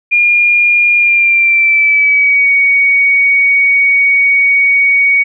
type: tone with pitch glide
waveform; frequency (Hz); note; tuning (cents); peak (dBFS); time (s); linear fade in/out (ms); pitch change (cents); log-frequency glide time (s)
sine; 2417 to 2242; D7 to C#7; +49 to +19; -6; 0.11-5.24; 20; -130; 0.97-2.49
effects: none